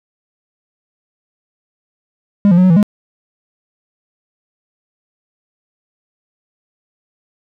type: tone with pitch steps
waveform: triangle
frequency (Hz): 202.4 / 173.3 / 182.6 / 185.5 / 165.1 / 207.3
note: G#3 / F3 / F#3 / F#3 / E3 / G#3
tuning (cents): -44 / -13 / -23 / +5 / +3 / -3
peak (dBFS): -4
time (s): 2.45-2.828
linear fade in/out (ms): 0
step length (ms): 63
effects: none